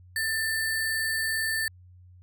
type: tone with sample-and-hold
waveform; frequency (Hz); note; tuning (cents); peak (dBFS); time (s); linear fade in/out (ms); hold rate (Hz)
sine; 1779; A6; +19; -25; 0.16-1.68; 2; 6300
effects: added 90 Hz sine -49 dBFS peak until 2.22 s